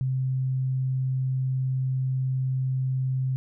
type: tone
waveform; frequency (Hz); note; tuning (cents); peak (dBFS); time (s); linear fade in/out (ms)
sine; 130.7; C3; -1; -23; 0.01-3.36; 0
effects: none